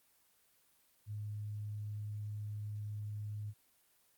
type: tone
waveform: sine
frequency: 104.9 Hz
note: G#2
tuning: 18 cents sharp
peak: -39 dBFS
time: 1.06-3.54 s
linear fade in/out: 50 ms
effects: white hiss -71 dBFS RMS until 4.17 s + Opus 24 kbps